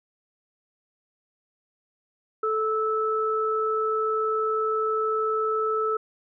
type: tone pair together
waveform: sine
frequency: 437 / 1309.5 Hz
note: A4 / E6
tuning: -12 / -12 cents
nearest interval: octave + perfect fifth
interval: 1900 cents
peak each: -25 dBFS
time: 2.43-5.97 s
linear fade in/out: 5 ms
effects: none